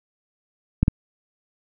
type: clicks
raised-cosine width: 5 ms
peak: -4 dBFS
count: 2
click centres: 0.83 / 0.881 s
effects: none